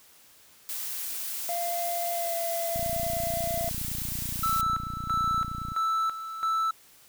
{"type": "noise", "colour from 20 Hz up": "blue", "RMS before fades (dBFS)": -34, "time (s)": [0.69, 4.61], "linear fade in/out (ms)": 0}
{"type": "tone with pitch glide", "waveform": "triangle", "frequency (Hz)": [690, 676.2], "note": ["F5", "E5"], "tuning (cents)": [-21, 44], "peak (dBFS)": -27, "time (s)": [1.49, 3.69], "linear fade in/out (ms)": 0, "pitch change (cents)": -35, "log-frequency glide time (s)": [2.12, 2.34]}
{"type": "click train", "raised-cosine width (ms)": 5, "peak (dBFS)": -25, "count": 88, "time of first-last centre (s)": [2.76, 5.719], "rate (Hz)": 29.4}
{"type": "tone with tremolo", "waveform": "triangle", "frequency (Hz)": 1318.5, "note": "E6", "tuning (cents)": 0, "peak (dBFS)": -22, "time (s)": [4.43, 6.71], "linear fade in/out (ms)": 5, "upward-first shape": "square", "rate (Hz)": 1.5, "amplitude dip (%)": 70}
{"effects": ["white hiss -56 dBFS RMS until 7.08 s"]}